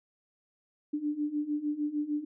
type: beating tone pair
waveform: sine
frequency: 292.9 / 299.5 Hz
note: D4 / D4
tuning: -5 / +34 cents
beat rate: 6.6 Hz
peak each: -34 / -31 dBFS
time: 0.93-2.25 s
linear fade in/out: 10 ms
effects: none